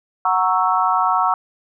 sine chord, F# dominant seventh, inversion none, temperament equal, 740 / 932.3 / 1108.7 / 1318.5 Hz, F#5 / A#5 / C#6 / E6, 0 / 0 / 0 / 0 cents, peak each -20 dBFS, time 0.25-1.34 s, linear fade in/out 2 ms, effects none

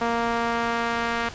sawtooth tone with band-pass filter sweep, 233.1 Hz, A#3, in tune, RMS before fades -25 dBFS, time 0.01-1.29 s, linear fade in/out 5 ms, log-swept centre 930 to 1600 Hz, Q 1, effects pink hiss -40 dBFS RMS until 1.34 s + resampled to 16000 Hz

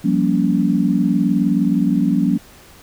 sine chord, G half-diminished seventh, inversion third, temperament just, 176.4 / 196 / 235.2 / 282.2 Hz, F3 / G3 / Bb3 / Db4, +18 / 0 / +16 / +31 cents, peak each -19 dBFS, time 0.04-2.38 s, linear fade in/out 10 ms, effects pink hiss -45 dBFS RMS until 2.82 s

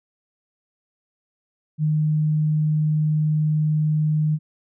sine tone, 153.4 Hz, D#3, 24 cents flat, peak -17 dBFS, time 1.78-4.39 s, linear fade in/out 50 ms, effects none

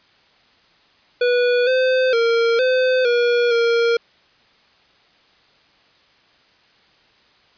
square tone with pitch steps, 489.5 / 515 / 462.9 / 512 / 479.3 / 466.7 Hz, B4 / C5 / A#4 / C5 / A#4 / A#4, -15 / -28 / -12 / -38 / +48 / +2 cents, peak -15 dBFS, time 1.21-3.97 s, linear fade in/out 5 ms, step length 460 ms, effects white hiss -55 dBFS RMS until 7.57 s + resampled to 11025 Hz

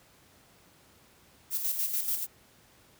violet noise with tremolo, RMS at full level -29 dBFS, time 1.5-2.27 s, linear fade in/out 50 ms, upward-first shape square, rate 6.9 Hz, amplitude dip 50%, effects pink hiss -60 dBFS RMS until 2.99 s + high-pass 60 Hz 12 dB/octave

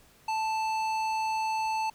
sine tone with tanh clipping, 880 Hz, A5, in tune, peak -29 dBFS, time 0.28-1.9 s, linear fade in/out 5 ms, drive 15 dB, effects pink hiss -59 dBFS RMS until 1.94 s

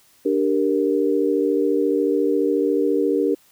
sine chord, G minor, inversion second, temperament equal, 293.7 / 392 / 466.2 Hz, D4 / G4 / Bb4, 0 / 0 / 0 cents, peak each -21 dBFS, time 0.25-3.35 s, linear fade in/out 10 ms, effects white hiss -56 dBFS RMS until 3.51 s

